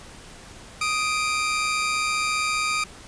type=tone pair together; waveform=sawtooth; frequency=1244.5 / 2354 Hz; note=D#6 / D7; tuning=0 / +3 cents; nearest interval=major seventh; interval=1103 cents; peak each=-21 / -22 dBFS; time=0.81-2.84 s; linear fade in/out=5 ms; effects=pink hiss -44 dBFS RMS until 3.07 s + resampled to 22050 Hz